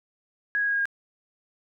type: tone with pitch steps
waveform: sine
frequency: 1661.2 / 1651.6 / 1642.1 / 1632.7 / 1623.3 Hz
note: G#6 / G#6 / G#6 / G#6 / G#6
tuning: 0 / -10 / -20 / -30 / -40 cents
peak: -22 dBFS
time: 0.55-0.855 s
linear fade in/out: 0 ms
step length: 61 ms
effects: none